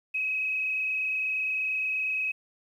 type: tone with frequency modulation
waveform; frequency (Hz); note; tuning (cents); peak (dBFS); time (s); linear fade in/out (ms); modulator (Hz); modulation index
sine; 2549; D#7; +41; -26; 0.14-2.32; 10; 28.5; 1.2
effects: 10-bit